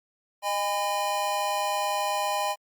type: tone cluster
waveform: square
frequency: 615 / 813 / 1005 Hz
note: D#5 / G#5 / B5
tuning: -20 / -37 / +30 cents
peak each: -32 / -29 / -31 dBFS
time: 0.42-2.56 s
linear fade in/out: 50 ms
effects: Opus 48 kbps